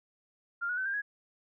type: tone with pitch steps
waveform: sine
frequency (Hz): 1396.9 / 1459.6 / 1525.1 / 1593.5 / 1665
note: F6 / F#6 / G6 / G6 / G#6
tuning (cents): 0 / -24 / -48 / +28 / +4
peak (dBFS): -30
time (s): 0.61-1.02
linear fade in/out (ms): 20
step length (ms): 82
effects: none